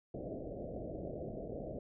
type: low-pass noise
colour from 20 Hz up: white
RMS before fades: -43 dBFS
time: 0.14-1.79 s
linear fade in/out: 5 ms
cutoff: 680 Hz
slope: 96 dB/octave
effects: none